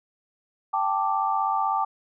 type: chord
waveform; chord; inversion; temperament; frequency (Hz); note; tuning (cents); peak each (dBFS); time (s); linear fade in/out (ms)
sine; G suspended second; none; equal; 784 / 880 / 1174.7; G5 / A5 / D6; 0 / 0 / 0; -26; 0.73-1.85; 10
effects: none